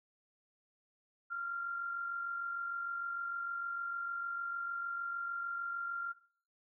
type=tone with amplitude modulation; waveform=sine; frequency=1387 Hz; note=F6; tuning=12 cents flat; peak=-34 dBFS; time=1.3-6.13 s; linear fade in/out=20 ms; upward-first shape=sine; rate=46.6 Hz; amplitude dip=45%; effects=noise-tail reverb RT60 0.5 s tail -17 dB re dry